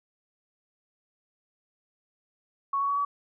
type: tone with pitch steps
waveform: sine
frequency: 1108.7 / 1119 / 1129.4 / 1139.9 Hz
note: C#6 / C#6 / C#6 / C#6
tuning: 0 / +16 / +32 / +48 cents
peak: -24 dBFS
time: 2.73-3.05 s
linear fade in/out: 5 ms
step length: 80 ms
effects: none